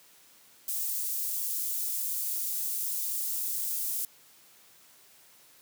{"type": "high-pass noise", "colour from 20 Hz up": "white", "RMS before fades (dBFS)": -32, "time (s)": [0.68, 4.05], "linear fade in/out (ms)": 2, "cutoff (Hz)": 8700, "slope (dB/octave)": 12, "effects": ["white hiss -58 dBFS RMS until 5.61 s", "high-pass 100 Hz 12 dB/octave"]}